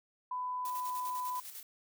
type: tone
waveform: sine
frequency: 1000 Hz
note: B5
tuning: 21 cents sharp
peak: -34 dBFS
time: 0.31-1.4 s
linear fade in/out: 5 ms
type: noise with tremolo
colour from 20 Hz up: blue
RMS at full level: -45 dBFS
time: 0.65-1.63 s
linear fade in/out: 2 ms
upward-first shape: square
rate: 10 Hz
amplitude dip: 50%
effects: none